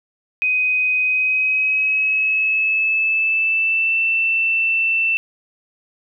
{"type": "tone with pitch glide", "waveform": "sine", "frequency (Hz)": [2507, 2671], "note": ["D#7", "E7"], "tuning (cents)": [12, 22], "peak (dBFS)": -15, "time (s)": [0.42, 5.17], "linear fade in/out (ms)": 0, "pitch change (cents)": 110, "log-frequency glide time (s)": [1.01, 4], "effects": []}